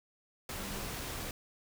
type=tone in noise; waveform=sine; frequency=200 Hz; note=G3; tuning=35 cents sharp; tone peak=-47 dBFS; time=0.59-0.8 s; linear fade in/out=2 ms; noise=pink; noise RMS=-40 dBFS; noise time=0.49-1.31 s; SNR=-10 dB; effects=none